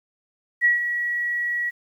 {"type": "tone with ADSR envelope", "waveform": "sine", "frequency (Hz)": 1923, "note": "B6", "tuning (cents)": -47, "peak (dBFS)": -13, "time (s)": [0.61, 1.71], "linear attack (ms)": 40, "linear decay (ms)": 140, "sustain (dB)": -9, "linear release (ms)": 25, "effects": ["9-bit"]}